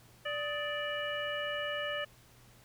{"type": "harmonic tone with a mistuned harmonic", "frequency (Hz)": 586, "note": "D5", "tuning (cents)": -4, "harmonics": [1, 2, 3, 4, 5], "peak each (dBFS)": [-37, -42, -38, -46, -40], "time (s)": [0.25, 2.05], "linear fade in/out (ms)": 10, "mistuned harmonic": 2, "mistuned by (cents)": 120, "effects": ["added 120 Hz sine -61 dBFS peak until 2.64 s", "pink hiss -61 dBFS RMS until 2.64 s"]}